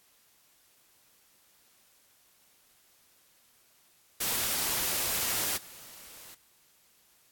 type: noise with level steps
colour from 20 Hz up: white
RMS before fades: -30 / -49 dBFS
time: 4.2-6.35 s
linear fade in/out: 10 ms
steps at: 5.56 s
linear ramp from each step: 20 ms
effects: white hiss -64 dBFS RMS until 7.31 s + AAC 64 kbps